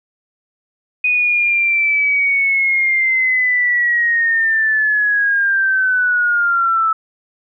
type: linear sweep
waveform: sine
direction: down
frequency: 2489 to 1307 Hz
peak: -12 dBFS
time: 1.04-6.93 s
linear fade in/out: 5 ms
effects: none